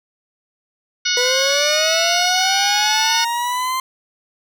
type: harmonic tone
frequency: 731 Hz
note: F#5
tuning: 21 cents flat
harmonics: 2 / 3 / 4 / 5 / 6 / 7 / 8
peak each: -24 / -24 / -24 / -24 / -24 / -24 / -24 dBFS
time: 1.05-3.25 s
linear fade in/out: 10 ms
type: linear sweep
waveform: 40% pulse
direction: up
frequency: 486.7 to 1046.5 Hz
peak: -18 dBFS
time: 1.17-3.8 s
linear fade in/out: 2 ms
effects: none